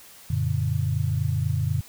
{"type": "chord", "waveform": "sine", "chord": "Gb augmented", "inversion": "none", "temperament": "equal with one note detuned", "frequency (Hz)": [92.5, 116.54, 144.81], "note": ["Gb2", "Bb2", "D3"], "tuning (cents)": [0, 0, -24], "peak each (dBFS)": -26, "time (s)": [0.3, 1.81], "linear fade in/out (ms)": 5, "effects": ["white hiss -48 dBFS RMS until 1.88 s"]}